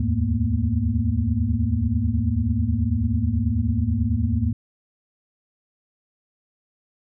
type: tone cluster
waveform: sine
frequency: 75.2 / 84.4 / 106.3 / 221.3 / 238 Hz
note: D2 / E2 / G#2 / A3 / A#3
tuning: +42 / +41 / +41 / +10 / +36 cents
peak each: -26 / -25 / -23 / -29 / -26 dBFS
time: 0-4.53 s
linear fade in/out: 5 ms
effects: none